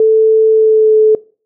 sine tone with pitch glide, 440 to 433.2 Hz, A4 to A4, 0 to -27 cents, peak -5 dBFS, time 0-1.15 s, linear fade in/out 2 ms, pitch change -27 cents, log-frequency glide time 0.5-0.96 s, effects noise-tail reverb RT60 0.4 s tail -22 dB re dry

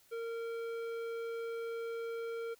sine tone with tanh clipping, 460.7 Hz, A#4, 20 cents flat, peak -39 dBFS, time 0.11-2.55 s, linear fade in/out 20 ms, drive 13 dB, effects white hiss -66 dBFS RMS until 2.59 s

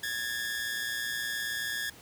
sawtooth tone pair together, 1661.2 / 1780 Hz, G#6 / A6, 0 / +20 cents, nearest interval minor second, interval 120 cents, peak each -30 / -32 dBFS, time 0.03-1.9 s, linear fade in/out 5 ms, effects pink hiss -52 dBFS RMS until 2.01 s + high-pass 60 Hz 12 dB/octave

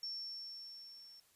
sine tone with level ramp, 5440 Hz, F8, 46 cents flat, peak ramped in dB -39 to -55 dBFS, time 0.03-1.2 s, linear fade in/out 2 ms, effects white hiss -70 dBFS RMS until 1.35 s + resampled to 32000 Hz

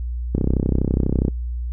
click train, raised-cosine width 3 ms, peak -6 dBFS, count 31, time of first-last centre 0.35-1.282 s, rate 32.2 Hz, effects noise-tail reverb RT60 0.1 s tail -24 dB re dry + added 60 Hz sine -23 dBFS peak until 1.72 s

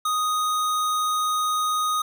square tone, 1244.5 Hz, D#6, in tune, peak -22 dBFS, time 0.05-2.02 s, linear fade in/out 5 ms, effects none

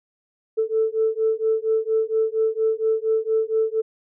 sine beating tone pair, 440 / 444.3 Hz, A4 / A4, 0 / +17 cents, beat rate 4.3 Hz, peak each -21 dBFS, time 0.57-3.82 s, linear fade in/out 20 ms, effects tanh soft clip ceiling -11 dBFS

